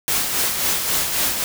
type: noise with tremolo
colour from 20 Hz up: white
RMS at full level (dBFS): -19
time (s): 0.08-1.44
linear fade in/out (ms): 0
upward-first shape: sine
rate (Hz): 3.7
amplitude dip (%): 45
effects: none